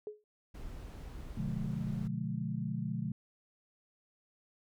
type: tone with exponential decay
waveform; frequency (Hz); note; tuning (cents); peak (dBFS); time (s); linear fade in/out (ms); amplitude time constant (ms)
sine; 422.5; G#4; +30; -35; 0.07-0.24; 1; 35
type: noise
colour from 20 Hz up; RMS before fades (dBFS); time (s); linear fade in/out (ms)
brown; -45; 0.54-2.08; 10
type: chord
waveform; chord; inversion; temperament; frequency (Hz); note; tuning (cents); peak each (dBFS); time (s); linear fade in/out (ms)
sine; B diminished seventh; none; just; 123.47 / 148.16 / 177.8 / 213.4; B2 / D3 / F3 / Ab3; 0 / +16 / +31 / +47; -39; 1.37-3.12; 5
effects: none